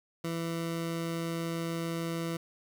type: tone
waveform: 20% pulse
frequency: 166.4 Hz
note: E3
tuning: 17 cents sharp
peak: -27 dBFS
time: 0.24-2.37 s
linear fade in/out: 5 ms
effects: 10-bit

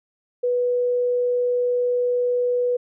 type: tone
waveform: sine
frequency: 491.1 Hz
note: B4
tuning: 10 cents flat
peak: -18 dBFS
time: 0.43-2.77 s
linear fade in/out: 10 ms
effects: none

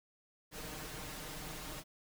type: noise with comb filter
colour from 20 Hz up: pink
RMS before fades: -45 dBFS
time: 0.51-1.84 s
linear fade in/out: 50 ms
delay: 6.5 ms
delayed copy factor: +0.65
effects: none

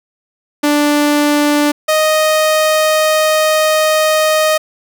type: tone pair in turn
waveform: sawtooth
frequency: 293.7 / 622.3 Hz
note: D4 / D#5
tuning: 0 / 0 cents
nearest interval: octave + minor second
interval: 1300 cents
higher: second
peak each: -6 dBFS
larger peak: neither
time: 0.63-1.72 / 1.88-4.58 s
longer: second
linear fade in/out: 10 ms
effects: none

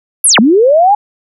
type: linear two-way sweep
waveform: sine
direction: down then up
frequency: 11660 to 198.1 to 847 Hz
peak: -4 dBFS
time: 0.24-0.95 s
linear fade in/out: 5 ms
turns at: 0.39 s
effects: none

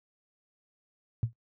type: tone with exponential decay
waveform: sine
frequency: 115.5 Hz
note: A#2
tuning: 16 cents flat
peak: -20 dBFS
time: 1.23-1.33 s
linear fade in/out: 0 ms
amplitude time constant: 20 ms
effects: noise-tail reverb RT60 0.1 s tail -21 dB re dry + high-pass 60 Hz 12 dB/octave

